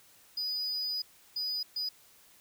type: tone bursts at uneven times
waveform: triangle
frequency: 4953 Hz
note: D#8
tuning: 9 cents flat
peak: -30 dBFS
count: 3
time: 0.37-1.02 / 1.36-1.63 / 1.76-1.89 s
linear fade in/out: 5 ms
effects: white hiss -60 dBFS RMS until 2.4 s